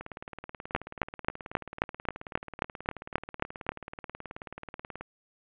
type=two click trains; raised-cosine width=0.5 ms; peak=-9 / -24 dBFS; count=12 / 94; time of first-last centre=0.75-3.691 / 0.01-5.01 s; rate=3.74 / 18.6 Hz; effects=resampled to 8000 Hz + 8-bit